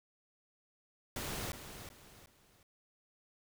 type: noise with echo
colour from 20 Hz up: pink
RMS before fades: -40 dBFS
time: 1.16-1.52 s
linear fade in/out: 2 ms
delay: 370 ms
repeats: 3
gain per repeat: -9 dB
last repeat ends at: 2.63 s
effects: none